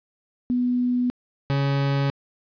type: tone pair in turn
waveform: sine / 40% pulse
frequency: 246.9 / 139.33 Hz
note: B3 / C#3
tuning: 0 / +9 cents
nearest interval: minor seventh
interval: 991 cents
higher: first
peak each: -19 dBFS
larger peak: neither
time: 0.5-1.1 / 1.5-2.1 s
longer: neither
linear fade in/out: 0 ms
effects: resampled to 11025 Hz + 10-bit